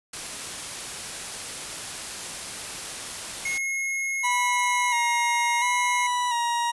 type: noise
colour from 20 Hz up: white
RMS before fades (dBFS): -34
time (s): 0.13-3.58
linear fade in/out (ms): 5
type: tone with pitch glide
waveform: square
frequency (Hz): 2164 to 2142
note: C#7 to C7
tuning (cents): -42 to +40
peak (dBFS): -26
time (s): 3.45-6.07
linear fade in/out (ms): 5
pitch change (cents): -18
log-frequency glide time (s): 4.24-5.21
type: tone with vibrato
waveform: 40% pulse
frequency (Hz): 964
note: B5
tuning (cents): -42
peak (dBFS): -22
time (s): 4.23-6.72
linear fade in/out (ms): 20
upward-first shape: square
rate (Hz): 0.72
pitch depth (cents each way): 32
effects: resampled to 24000 Hz